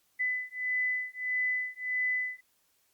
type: beating tone pair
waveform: sine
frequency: 2003 / 2004.6 Hz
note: B6 / B6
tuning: +24 / +25 cents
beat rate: 1.6 Hz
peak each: -32 / -32 dBFS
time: 0.19-2.41 s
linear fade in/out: 20 ms
effects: white hiss -71 dBFS RMS until 2.93 s + Opus 48 kbps